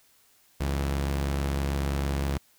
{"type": "tone pair together", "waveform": "sawtooth", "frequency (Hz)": [69.3, 164.82], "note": ["C#2", "E3"], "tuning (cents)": [0, 0], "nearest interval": "octave + minor third", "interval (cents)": 1500, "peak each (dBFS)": [-22, -33], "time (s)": [0.6, 2.38], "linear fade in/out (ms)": 10, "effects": ["white hiss -62 dBFS RMS until 2.58 s"]}